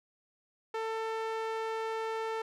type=tone with band-pass filter; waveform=sawtooth; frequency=445.8 Hz; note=A4; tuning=23 cents sharp; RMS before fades=-35 dBFS; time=0.74-2.42 s; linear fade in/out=5 ms; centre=900 Hz; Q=0.62; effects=none